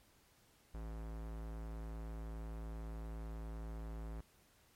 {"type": "tone with low-pass filter", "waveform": "square", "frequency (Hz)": 55, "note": "A1", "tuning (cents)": 0, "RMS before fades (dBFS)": -45, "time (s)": [0.74, 4.21], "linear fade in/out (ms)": 5, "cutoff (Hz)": 1400, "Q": 0.78, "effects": ["pink hiss -69 dBFS RMS until 4.75 s", "MP3 64 kbps"]}